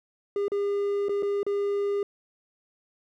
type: tone with dropouts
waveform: triangle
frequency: 404 Hz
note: G#4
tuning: 48 cents flat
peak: -22 dBFS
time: 0.36-2.03 s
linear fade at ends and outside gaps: 2 ms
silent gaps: 0.482-0.518 / 1.085-1.093 / 1.225-1.23 / 1.431-1.465 s
effects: none